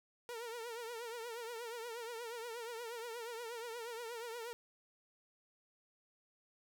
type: tone with vibrato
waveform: sawtooth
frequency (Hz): 466.2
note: A#4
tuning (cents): 0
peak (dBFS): -39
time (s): 0.29-4.53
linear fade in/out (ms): 0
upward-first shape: triangle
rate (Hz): 8.4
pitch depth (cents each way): 100
effects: none